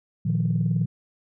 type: chord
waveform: sine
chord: Bb suspended fourth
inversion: none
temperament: just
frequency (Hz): 116.54 / 155.39 / 174.81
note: Bb2 / Eb3 / F3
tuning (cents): 0 / -2 / +2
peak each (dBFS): -24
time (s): 0.25-0.86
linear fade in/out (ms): 10
effects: tanh soft clip ceiling -13 dBFS